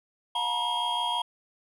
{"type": "tone cluster", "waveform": "triangle", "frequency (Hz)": [713, 895, 961, 3247], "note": ["F5", "A5", "B5", "G#7"], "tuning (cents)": [36, 29, -48, -40], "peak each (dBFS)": [-34, -33, -27, -29], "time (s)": [0.35, 1.22], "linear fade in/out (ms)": 5, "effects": []}